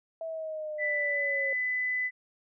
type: exponential sweep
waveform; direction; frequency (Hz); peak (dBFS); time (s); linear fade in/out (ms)
sine; down; 656 to 543; -33; 0.21-1.53; 2
type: tone with pitch glide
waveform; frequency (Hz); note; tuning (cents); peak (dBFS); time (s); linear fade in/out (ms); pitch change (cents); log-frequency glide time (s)
sine; 1987 to 2003; B6 to B6; +10 to +24; -27; 0.78-2.11; 50; +14; 1.11-1.19
effects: none